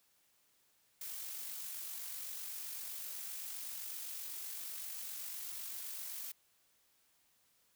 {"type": "noise with amplitude modulation", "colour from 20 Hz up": "blue", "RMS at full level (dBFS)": -43, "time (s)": [1.01, 6.32], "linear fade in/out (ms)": 5, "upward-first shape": "sine", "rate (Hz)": 47.8, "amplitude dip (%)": 30, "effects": ["white hiss -73 dBFS RMS until 7.75 s"]}